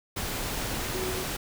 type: tone in noise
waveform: sine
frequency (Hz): 371.1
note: F#4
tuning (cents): +5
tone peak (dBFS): -32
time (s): 0.94-1.24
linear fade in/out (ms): 10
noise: pink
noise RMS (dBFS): -32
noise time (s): 0.16-1.37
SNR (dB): -3
effects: none